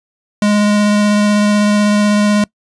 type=tone with vibrato; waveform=square; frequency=207.7 Hz; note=G#3; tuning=in tune; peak=-10 dBFS; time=0.42-2.44 s; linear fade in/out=2 ms; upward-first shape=sine; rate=16 Hz; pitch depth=9 cents each way; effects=noise-tail reverb RT60 0.1 s tail -24 dB re dry + resampled to 22050 Hz